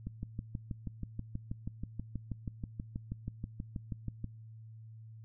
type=click train; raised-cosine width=5 ms; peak=-25 dBFS; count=27; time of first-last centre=0.07-4.243 s; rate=6.23 Hz; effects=noise-tail reverb RT60 0.9 s tail -25 dB re dry + added 111 Hz sine -48 dBFS peak until 5.24 s